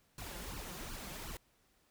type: noise with flanger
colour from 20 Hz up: pink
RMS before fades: -45 dBFS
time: 0.18-1.37 s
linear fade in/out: 2 ms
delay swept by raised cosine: 0.68 to 5.78 ms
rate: 2.7 Hz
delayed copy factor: +1
effects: pink hiss -72 dBFS RMS until 1.9 s